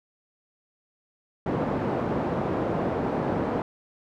pink band-pass noise, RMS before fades -27 dBFS, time 1.46-3.62 s, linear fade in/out 2 ms, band 160 to 790 Hz, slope 12 dB/octave, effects none

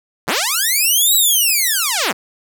5% pulse linear two-way sweep, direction up then down, 89.4 to 3951 to 136.3 Hz, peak -4 dBFS, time 0.27-2.13 s, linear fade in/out 20 ms, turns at 1.15 s, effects none

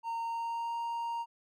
triangle tone with pitch glide, 920 to 931.8 Hz, A#5 to A#5, -23 to -1 cents, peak -31 dBFS, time 0.03-1.26 s, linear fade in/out 50 ms, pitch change +22 cents, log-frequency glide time 0.21-0.75 s, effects none

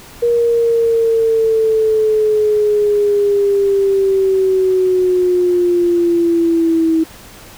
sine linear sweep, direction down, 474.4 to 321.6 Hz, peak -10 dBFS, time 0.22-7.04 s, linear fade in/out 10 ms, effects pink hiss -38 dBFS RMS until 7.57 s

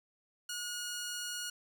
10% pulse tone, 1443 Hz, F#6, 44 cents flat, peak -29 dBFS, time 0.49-1.5 s, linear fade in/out 5 ms, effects none

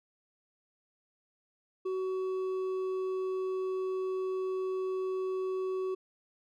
triangle tone with hard clipping, 375.6 Hz, F#4, 26 cents sharp, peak -32 dBFS, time 1.85-5.95 s, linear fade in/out 10 ms, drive 8 dB, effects none

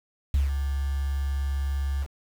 sine tone with ADSR envelope, 69.3 Hz, C#2, in tune, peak -16 dBFS, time 0.34-2.07 s, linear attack 3 ms, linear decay 150 ms, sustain -8 dB, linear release 49 ms, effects tanh soft clip ceiling -16 dBFS + 7-bit

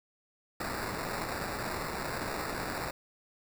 violet noise with sample-and-hold, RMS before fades -36 dBFS, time 0.6-2.91 s, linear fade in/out 5 ms, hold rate 3150 Hz, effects none

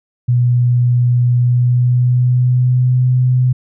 sine tone with pitch glide, 122.4 to 126.57 Hz, B2 to B2, -15 to +43 cents, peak -9 dBFS, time 0.28-3.53 s, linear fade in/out 10 ms, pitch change +58 cents, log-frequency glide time 1.38-3.07 s, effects none

